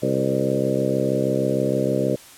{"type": "harmonic tone with a mistuned harmonic", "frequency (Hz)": 66.4, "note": "C2", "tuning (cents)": 26, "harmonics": [2, 3, 4, 5, 6, 7, 8, 9], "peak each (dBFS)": [-27, -27, -27, -27, -27, -27, -27, -27], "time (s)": [0.02, 2.16], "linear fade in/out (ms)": 10, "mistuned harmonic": 8, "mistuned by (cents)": -27, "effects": ["white hiss -45 dBFS RMS until 2.37 s", "low-pass 12000 Hz 12 dB/octave"]}